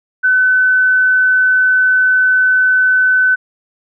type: tone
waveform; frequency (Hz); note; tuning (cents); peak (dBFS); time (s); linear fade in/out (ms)
sine; 1511; F#6; +36; -8; 0.23-3.36; 20
effects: none